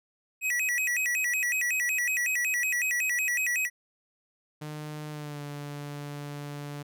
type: tone with vibrato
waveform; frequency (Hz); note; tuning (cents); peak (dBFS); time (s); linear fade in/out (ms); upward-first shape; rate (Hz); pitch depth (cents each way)
square; 2217; C#7; 0; -26; 0.41-3.7; 50; square; 5.4; 230
type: tone with pitch glide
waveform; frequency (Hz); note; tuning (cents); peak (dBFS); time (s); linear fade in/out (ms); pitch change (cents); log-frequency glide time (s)
sawtooth; 151.3 to 145.05; D#3 to D3; -48 to -21; -32; 4.61-6.83; 10; -73; 5.1-5.42
effects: none